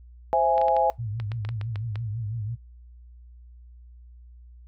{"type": "chord", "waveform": "sine", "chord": "C augmented", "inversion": "none", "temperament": "equal with one note detuned", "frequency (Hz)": [523.3, 665, 830.6], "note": ["C5", "E5", "G#5"], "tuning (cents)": [0, 15, 0], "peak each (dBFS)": [-25, -23, -21], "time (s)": [0.33, 0.9], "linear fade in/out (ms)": 0}
{"type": "clicks", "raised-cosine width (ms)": 0.3, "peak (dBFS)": -22, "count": 11, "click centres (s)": [0.58, 0.615, 0.683, 0.766, 1.2, 1.318, 1.45, 1.49, 1.613, 1.758, 1.957]}
{"type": "tone with vibrato", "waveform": "sine", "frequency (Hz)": 110, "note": "A2", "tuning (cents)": 0, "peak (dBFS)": -28, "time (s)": [0.98, 2.56], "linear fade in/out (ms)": 20, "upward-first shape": "triangle", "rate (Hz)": 6, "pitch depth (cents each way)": 160}
{"effects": ["noise-tail reverb RT60 0.2 s tail -22 dB re dry", "added 60 Hz sine -45 dBFS peak until 4.67 s"]}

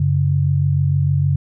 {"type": "tone pair together", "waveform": "sine", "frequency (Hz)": [94.8, 141.38], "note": ["F#2", "C#3"], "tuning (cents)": [43, 34], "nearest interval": "perfect fifth", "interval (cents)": 691, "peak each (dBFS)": [-18, -15], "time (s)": [0, 1.36], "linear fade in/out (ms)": 5, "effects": []}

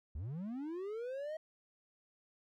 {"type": "linear sweep", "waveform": "triangle", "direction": "up", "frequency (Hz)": [63, 639], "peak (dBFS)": -37, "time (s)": [0.15, 1.37], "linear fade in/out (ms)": 5, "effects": []}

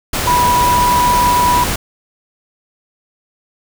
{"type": "tone in noise", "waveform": "sine", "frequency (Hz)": 980, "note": "B5", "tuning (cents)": -14, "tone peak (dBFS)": -10, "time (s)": [0.27, 1.64], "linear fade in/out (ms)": 5, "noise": "pink", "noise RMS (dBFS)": -18, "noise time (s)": [0.13, 1.76], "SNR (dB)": 5, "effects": []}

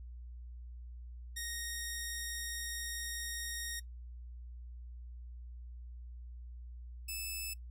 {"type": "tone pair in turn", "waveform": "10% pulse", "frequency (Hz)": [1864.7, 2617], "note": ["A#6", "E7"], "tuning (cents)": [0, -13], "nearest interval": "tritone", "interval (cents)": 587, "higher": "second", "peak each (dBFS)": [-30, -30], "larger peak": "neither", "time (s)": [[1.36, 3.8], [7.08, 7.54]], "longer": "first", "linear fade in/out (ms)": 10, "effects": ["noise-tail reverb RT60 0.1 s tail -20 dB re dry", "added 60 Hz sine -45 dBFS peak until 7.7 s"]}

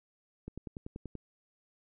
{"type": "click train", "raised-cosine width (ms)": 3, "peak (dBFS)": -28, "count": 8, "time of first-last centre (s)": [0.48, 1.153], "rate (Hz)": 10.4, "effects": []}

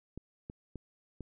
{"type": "clicks", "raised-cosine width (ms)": 3, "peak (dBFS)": -29, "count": 4, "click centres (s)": [0.176, 0.499, 0.757, 1.207], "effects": []}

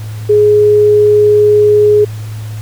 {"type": "tone", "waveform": "sine", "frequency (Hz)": 418.6, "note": "G#4", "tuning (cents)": 14, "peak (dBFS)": -4, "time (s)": [0.29, 2.05], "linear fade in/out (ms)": 10, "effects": ["added 108 Hz sine -20 dBFS peak until 2.61 s", "pink hiss -36 dBFS RMS until 2.61 s"]}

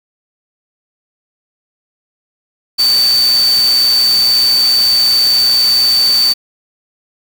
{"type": "tone in noise", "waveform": "sine", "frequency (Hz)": 4562, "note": "C#8", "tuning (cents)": 49, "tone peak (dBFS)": -8, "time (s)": [2.78, 6.34], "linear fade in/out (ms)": 20, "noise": "white", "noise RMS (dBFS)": -22, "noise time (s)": [2.78, 6.34], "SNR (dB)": 11, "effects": []}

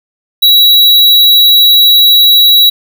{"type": "tone", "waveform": "square", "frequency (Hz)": 3896, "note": "B7", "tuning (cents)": -24, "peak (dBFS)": -3, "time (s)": [0.42, 2.7], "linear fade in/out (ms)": 10, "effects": []}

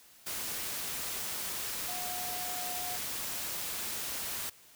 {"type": "tone in noise", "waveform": "sine", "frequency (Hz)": 723, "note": "F#5", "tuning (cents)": -40, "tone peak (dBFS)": -41, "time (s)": [1.88, 2.97], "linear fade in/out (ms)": 10, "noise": "white", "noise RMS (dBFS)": -37, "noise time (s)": [0.26, 4.5], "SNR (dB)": -7, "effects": ["white hiss -58 dBFS RMS until 4.75 s"]}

